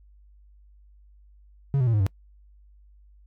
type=tone with pitch steps; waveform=triangle; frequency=138.59 / 126.36 / 115.2 / 105.03 / 95.76 Hz; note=C#3 / B2 / A#2 / G#2 / G2; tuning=0 / +40 / -20 / +20 / -40 cents; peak=-17 dBFS; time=1.74-2.065 s; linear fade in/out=0 ms; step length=65 ms; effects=noise-tail reverb RT60 0.1 s tail -25 dB re dry + added 50 Hz sine -51 dBFS peak until 3.26 s